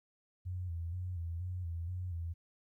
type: tone with vibrato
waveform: sine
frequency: 87.31 Hz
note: F2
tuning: in tune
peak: -36 dBFS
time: 0.45-2.34 s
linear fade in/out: 20 ms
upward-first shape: square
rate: 2.1 Hz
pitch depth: 67 cents each way
effects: 13-bit

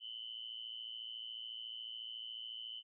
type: tone with amplitude modulation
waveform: sine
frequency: 3019 Hz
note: F#7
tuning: 34 cents sharp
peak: -40 dBFS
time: 0-2.83 s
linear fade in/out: 50 ms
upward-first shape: sine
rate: 114 Hz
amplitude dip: 85%
effects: none

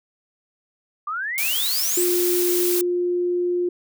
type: exponential sweep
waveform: sine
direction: up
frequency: 1161 to 8372 Hz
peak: -24 dBFS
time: 1.07-2.04 s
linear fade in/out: 5 ms
type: noise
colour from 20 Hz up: blue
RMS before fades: -24 dBFS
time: 1.38-2.81 s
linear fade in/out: 0 ms
type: tone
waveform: sine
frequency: 354.1 Hz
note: F4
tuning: 24 cents sharp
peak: -19 dBFS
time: 1.97-3.69 s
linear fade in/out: 5 ms
effects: none

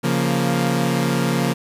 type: chord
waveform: sawtooth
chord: Bb minor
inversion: first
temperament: equal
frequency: 138.59 / 174.61 / 233.1 Hz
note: Db3 / F3 / Bb3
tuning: 0 / 0 / 0 cents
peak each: -18 dBFS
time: 0.03-1.54 s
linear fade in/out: 20 ms
effects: resampled to 32000 Hz + 8-bit

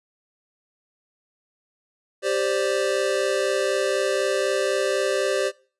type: chord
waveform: square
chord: G suspended fourth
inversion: none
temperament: equal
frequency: 392 / 523.3 / 587.3 Hz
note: G4 / C5 / D5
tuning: 0 / 0 / 0 cents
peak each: -26 dBFS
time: 2.22-5.52 s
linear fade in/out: 50 ms
effects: noise-tail reverb RT60 0.4 s tail -22 dB re dry + resampled to 24000 Hz

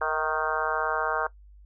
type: harmonic tone with a mistuned harmonic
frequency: 155.56 Hz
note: D#3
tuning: in tune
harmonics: 3 / 4 / 5 / 6 / 7 / 8 / 9 / 10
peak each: -33 / -33 / -33 / -33 / -33 / -33 / -33 / -33 dBFS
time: 0.01-1.27 s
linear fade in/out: 5 ms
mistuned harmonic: 4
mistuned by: +34 cents
effects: noise-tail reverb RT60 0.1 s tail -18 dB re dry + added 50 Hz sine -48 dBFS peak until 1.65 s

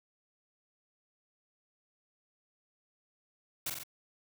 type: noise with echo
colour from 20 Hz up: white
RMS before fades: -35 dBFS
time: 3.66-3.7 s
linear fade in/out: 5 ms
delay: 45 ms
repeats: 3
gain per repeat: -3 dB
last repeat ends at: 3.835 s
effects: none

